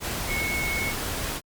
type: tone in noise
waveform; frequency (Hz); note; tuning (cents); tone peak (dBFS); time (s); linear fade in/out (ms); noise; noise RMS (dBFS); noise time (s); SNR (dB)
sine; 2197; C#7; -16; -27; 0.27-0.94; 50; pink; -30; 0-1.41; 0
effects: Opus 48 kbps